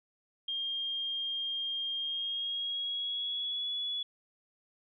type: tone with pitch glide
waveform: sine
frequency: 3215 to 3400 Hz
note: G7 to G#7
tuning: +43 to +40 cents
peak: -32 dBFS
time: 0.48-4.03 s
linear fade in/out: 5 ms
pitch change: +97 cents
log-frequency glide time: 1.97-3.71 s
effects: none